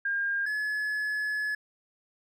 sine / triangle tone pair in turn, 1610 / 1705.7 Hz, G6 / G#6, +46 / +46 cents, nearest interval minor second, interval 100 cents, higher second, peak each -26 dBFS, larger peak neither, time 0.05-0.46 / 0.46-1.55 s, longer second, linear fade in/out 5 ms, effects none

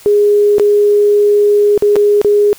sine tone with dropouts, 412.9 Hz, G#4, 10 cents flat, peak -6 dBFS, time 0.06-2.53 s, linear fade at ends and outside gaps 0 ms, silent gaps 0.583-0.597 / 1.777-1.823 / 1.957-1.964 / 2.215-2.247 s, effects white hiss -39 dBFS RMS until 2.58 s

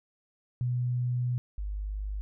sine tone pair in turn, 123.47 / 50.67 Hz, B2 / G#1, 0 / -42 cents, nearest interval octave + minor third, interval 1542 cents, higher first, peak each -26 / -31 dBFS, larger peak first, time 0.61-1.38 / 1.58-2.21 s, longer first, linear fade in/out 0 ms, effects none

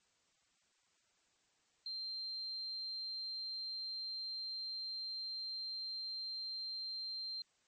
sine tone, 4157 Hz, C8, 12 cents flat, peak -40 dBFS, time 1.86-7.42 s, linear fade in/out 2 ms, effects white hiss -75 dBFS RMS until 7.67 s + MP3 32 kbps

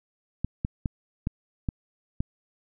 clicks, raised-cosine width 5 ms, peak -14 dBFS, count 6, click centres 0.446 / 0.649 / 0.858 / 1.271 / 1.688 / 2.205 s, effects none

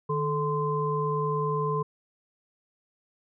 sine tone cluster, 151.9 / 435 / 1036 Hz, D#3 / A4 / C6, -41 / -20 / -17 cents, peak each -29 dBFS, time 0.09-1.83 s, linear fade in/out 10 ms, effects none

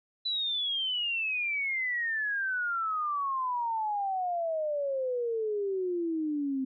sine exponential sweep, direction down, 4000 to 260.1 Hz, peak -28 dBFS, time 0.25-6.65 s, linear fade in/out 10 ms, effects none

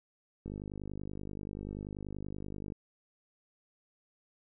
click train, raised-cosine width 3 ms, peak -28 dBFS, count 115, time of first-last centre 0.46-2.722 s, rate 50.4 Hz, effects none

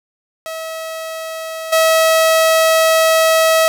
sawtooth tone with level steps, 645 Hz, E5, 38 cents flat, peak -20 / -6 dBFS, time 0.46-3.68 s, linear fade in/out 0 ms, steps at 1.72 s, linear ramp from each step 10 ms, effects none

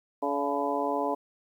harmonic tone with a mistuned harmonic, 142.8 Hz, D3, 48 cents flat, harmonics 2 / 3 / 4 / 5 / 6 / 7, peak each -33 / -33 / -33 / -33 / -33 / -33 dBFS, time 0.22-1.15 s, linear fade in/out 10 ms, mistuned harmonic 5, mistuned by -60 cents, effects 10-bit

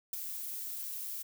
violet noise with ADSR envelope, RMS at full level -33 dBFS, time 0.13-1.23 s, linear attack 5 ms, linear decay 13 ms, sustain -7 dB, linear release 14 ms, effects none

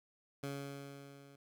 15% pulse tone with level ramp, 140 Hz, C#3, 18 cents sharp, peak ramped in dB -32 to -51 dBFS, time 0.43-1.36 s, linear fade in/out 5 ms, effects none

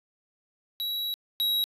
square tone pair in turn, 3888 / 3857 Hz, B7 / B7, -28 / -42 cents, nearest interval unison, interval 14 cents, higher first, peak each -29 / -24 dBFS, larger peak second, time 0.8-1.14 / 1.4-1.64 s, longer first, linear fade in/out 0 ms, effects resampled to 32000 Hz

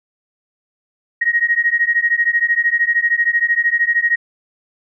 sine beating tone pair, 1876 / 1889 Hz, A#6 / A#6, +11 / +22 cents, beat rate 13 Hz, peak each -16 / -16 dBFS, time 1.21-4.16 s, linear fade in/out 10 ms, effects none

